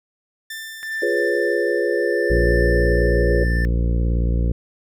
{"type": "tone with exponential decay", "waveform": "sawtooth", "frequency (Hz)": 1780, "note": "A6", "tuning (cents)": 20, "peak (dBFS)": -25, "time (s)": [0.5, 2.67], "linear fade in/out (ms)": 5, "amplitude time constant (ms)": 470}
{"type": "tone with tremolo", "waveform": "triangle", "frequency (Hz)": 1776, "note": "A6", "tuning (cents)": 16, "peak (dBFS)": -21, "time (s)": [0.83, 3.65], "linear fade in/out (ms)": 0, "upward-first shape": "triangle", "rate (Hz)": 0.72, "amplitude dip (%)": 45}
{"type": "chord", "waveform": "sine", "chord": "C# dominant seventh", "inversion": "first", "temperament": "equal", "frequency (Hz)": [349.2, 415.3, 493.9, 554.4], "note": ["E#4", "G#4", "B4", "C#5"], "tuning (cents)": [0, 0, 0, 0], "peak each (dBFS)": [-23, -22, -23, -25], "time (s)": [1.02, 3.44], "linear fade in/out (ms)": 5}
{"type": "harmonic tone", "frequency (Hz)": 58.3, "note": "A#1", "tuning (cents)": 1, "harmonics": [1, 2, 3, 4, 5, 6, 7, 8, 9], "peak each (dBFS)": [-17, -25, -27, -35, -33, -37, -39, -36, -38], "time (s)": [2.3, 4.52], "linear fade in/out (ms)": 5}
{"effects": []}